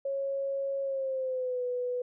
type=tone with pitch glide; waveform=sine; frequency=549 to 494.8 Hz; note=C#5 to B4; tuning=-17 to +3 cents; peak=-29 dBFS; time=0.05-2.02 s; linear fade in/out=5 ms; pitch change=-180 cents; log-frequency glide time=0.82-1.64 s; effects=none